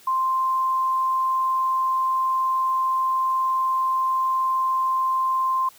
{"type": "tone", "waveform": "sine", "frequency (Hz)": 1046.5, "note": "C6", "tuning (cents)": 0, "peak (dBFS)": -19, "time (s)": [0.07, 5.69], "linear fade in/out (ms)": 5, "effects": ["white hiss -51 dBFS RMS until 5.78 s"]}